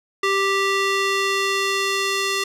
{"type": "tone with band-pass filter sweep", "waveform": "square", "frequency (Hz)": 392, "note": "G4", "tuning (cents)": 0, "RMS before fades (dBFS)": -21, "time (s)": [0.23, 2.44], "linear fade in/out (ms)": 5, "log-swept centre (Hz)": [2000, 3900], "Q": 0.71, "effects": []}